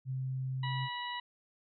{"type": "tone", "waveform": "sine", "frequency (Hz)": 130.9, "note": "C3", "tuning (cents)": 1, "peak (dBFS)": -33, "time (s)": [0.05, 0.89], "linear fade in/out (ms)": 50}
{"type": "harmonic tone", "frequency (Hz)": 974, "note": "B5", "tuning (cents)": -24, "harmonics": [1, 2, 3, 4], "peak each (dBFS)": [-39, -42, -44, -45], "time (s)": [0.63, 1.2], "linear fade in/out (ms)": 5}
{"effects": []}